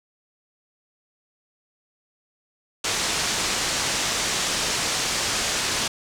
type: low-pass noise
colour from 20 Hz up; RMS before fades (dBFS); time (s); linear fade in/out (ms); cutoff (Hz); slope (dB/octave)
white; -25; 2.84-5.88; 5; 7500; 24
effects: none